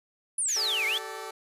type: exponential two-way sweep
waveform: sine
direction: down then up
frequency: 10300 to 2105 to 3567 Hz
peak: -25 dBFS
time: 0.38-0.98 s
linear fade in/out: 5 ms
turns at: 0.86 s
type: high-pass noise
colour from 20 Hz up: pink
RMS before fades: -40 dBFS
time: 0.48-0.99 s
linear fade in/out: 5 ms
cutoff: 1600 Hz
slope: 96 dB/octave
type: chord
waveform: 15% pulse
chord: G suspended second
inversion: none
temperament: equal with one note detuned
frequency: 384.2 / 440 / 587.3 Hz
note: G4 / A4 / D5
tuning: -35 / 0 / 0 cents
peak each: -35 / -32 / -38 dBFS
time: 0.56-1.31 s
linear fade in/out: 5 ms
effects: resampled to 32000 Hz